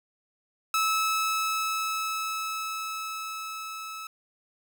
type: tone with level ramp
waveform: sawtooth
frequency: 1301 Hz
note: E6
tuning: 23 cents flat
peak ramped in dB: -19 to -33 dBFS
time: 0.74-4.07 s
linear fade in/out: 2 ms
effects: none